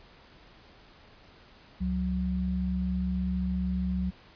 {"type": "tone pair together", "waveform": "sine", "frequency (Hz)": [69.3, 184.05], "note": ["C#2", "F#3"], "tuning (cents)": [0, -9], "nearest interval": "octave + perfect fourth", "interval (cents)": 1691, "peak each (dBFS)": [-31, -28], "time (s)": [1.8, 4.11], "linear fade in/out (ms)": 20, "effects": ["pink hiss -55 dBFS RMS until 4.35 s", "resampled to 11025 Hz"]}